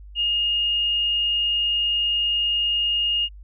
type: tone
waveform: sine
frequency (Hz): 2845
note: F7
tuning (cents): +31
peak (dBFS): -19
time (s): 0.15-3.29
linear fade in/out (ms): 50
effects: added 50 Hz sine -39 dBFS peak until 3.43 s